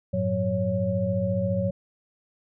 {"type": "tone cluster", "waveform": "sine", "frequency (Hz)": [96.6, 111, 183.8, 556], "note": ["G2", "A2", "F#3", "C#5"], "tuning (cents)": [-25, 16, -11, 5], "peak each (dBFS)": [-30, -29, -27, -27], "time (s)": [0.13, 1.71], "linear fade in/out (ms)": 10, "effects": []}